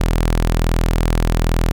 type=tone; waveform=sawtooth; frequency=41.2 Hz; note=E1; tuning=in tune; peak=-10 dBFS; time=0-1.72 s; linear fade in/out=10 ms; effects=none